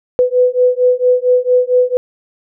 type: beating tone pair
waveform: sine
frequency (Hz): 497 / 501.4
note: B4 / B4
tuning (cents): +11 / +26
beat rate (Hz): 4.4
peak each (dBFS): -12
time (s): 0.19-1.97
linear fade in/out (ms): 0
effects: none